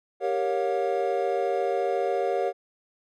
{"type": "chord", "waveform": "triangle", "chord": "G half-diminished seventh", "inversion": "none", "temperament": "equal with one note detuned", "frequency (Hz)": [392, 466.2, 554.4, 714], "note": ["G4", "Bb4", "Db5", "F5"], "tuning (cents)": [0, 0, 0, 38], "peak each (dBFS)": -27, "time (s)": [0.2, 2.53], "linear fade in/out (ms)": 50, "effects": []}